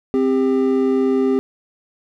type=tone pair together; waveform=triangle; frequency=261.6 / 398.3 Hz; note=C4 / G4; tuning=0 / +28 cents; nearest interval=perfect fifth; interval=728 cents; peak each=-15 dBFS; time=0.14-1.39 s; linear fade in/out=0 ms; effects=none